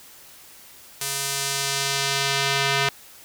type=tone with band-pass filter sweep; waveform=square; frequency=138.59 Hz; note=C#3; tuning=in tune; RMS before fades=-24 dBFS; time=1.01-2.89 s; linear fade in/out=2 ms; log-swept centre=10000 to 2700 Hz; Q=0.78; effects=white hiss -47 dBFS RMS until 3.24 s